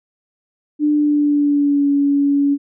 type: tone with pitch glide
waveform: sine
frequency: 297.8 to 283 Hz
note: D4 to C#4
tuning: +24 to +36 cents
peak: -12 dBFS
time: 0.79-2.58 s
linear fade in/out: 50 ms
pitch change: -88 cents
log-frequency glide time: 0.91-1.89 s
effects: none